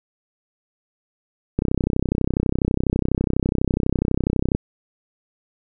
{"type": "click train", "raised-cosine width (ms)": 3, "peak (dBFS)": -6, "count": 96, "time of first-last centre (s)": [1.59, 4.55], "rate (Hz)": 32.1, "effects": []}